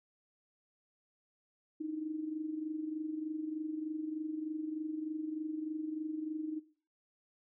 sine tone with amplitude modulation, 311.1 Hz, D#4, in tune, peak -33 dBFS, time 1.8-6.6 s, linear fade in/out 10 ms, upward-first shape sine, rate 23.3 Hz, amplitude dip 70%, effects noise-tail reverb RT60 0.4 s tail -18 dB re dry

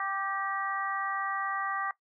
harmonic tone with a mistuned harmonic, 392 Hz, G4, in tune, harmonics 2 / 3 / 4 / 5, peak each -36 / -32 / -39 / -37 dBFS, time 0-1.91 s, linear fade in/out 2 ms, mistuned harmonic 5, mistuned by -37 cents, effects noise-tail reverb RT60 0.1 s tail -18 dB re dry

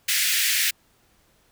pink high-pass noise, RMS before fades -22 dBFS, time 0.08-0.71 s, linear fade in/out 10 ms, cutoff 1700 Hz, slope 48 dB/octave, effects pink hiss -62 dBFS RMS until 1.51 s

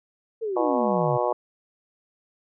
sine exponential sweep, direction down, 466.2 to 127 Hz, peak -25 dBFS, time 0.41-1.18 s, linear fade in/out 20 ms
harmonic tone, 122 Hz, B2, 21 cents flat, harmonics 3 / 4 / 5 / 6 / 7 / 8 / 9, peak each -30 / -27 / -26 / -31 / -29 / -32 / -32 dBFS, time 0.56-1.33 s, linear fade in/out 5 ms
effects none

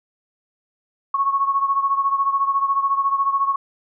sine beating tone pair, 1100 / 1114 Hz, C#6 / C#6, -14 / +8 cents, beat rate 14 Hz, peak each -18 / -23 dBFS, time 1.14-3.56 s, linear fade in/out 5 ms, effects none

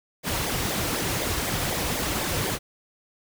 pink noise with flanger, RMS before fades -27 dBFS, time 0.23-2.59 s, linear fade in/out 50 ms, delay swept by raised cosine 0.7 to 4.9 ms, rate 4 Hz, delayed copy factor -0.75, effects none

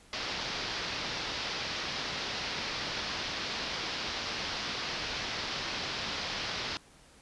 white low-pass noise, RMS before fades -36 dBFS, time 0.13-6.77 s, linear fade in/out 0 ms, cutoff 5300 Hz, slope 48 dB/octave, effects pink hiss -58 dBFS RMS until 7.21 s + resampled to 24000 Hz

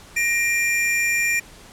square tone pair together, 1864.7 / 2384 Hz, A#6 / D7, 0 / +25 cents, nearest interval major third, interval 425 cents, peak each -25 / -20 dBFS, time 0.16-1.4 s, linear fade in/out 10 ms, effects pink hiss -45 dBFS RMS until 1.72 s + low-pass 11000 Hz 12 dB/octave

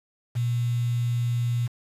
sine tone with quantisation, 120 Hz, B2, 49 cents flat, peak -22 dBFS, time 0.35-1.68 s, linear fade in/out 20 ms, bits 7, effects resampled to 32000 Hz

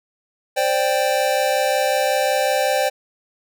square chord, C suspended second, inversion none, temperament just, 523.3 / 588.7 / 784.9 Hz, C5 / D5 / G5, 0 / +4 / +2 cents, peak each -22 dBFS, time 0.56-2.9 s, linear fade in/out 20 ms, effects none

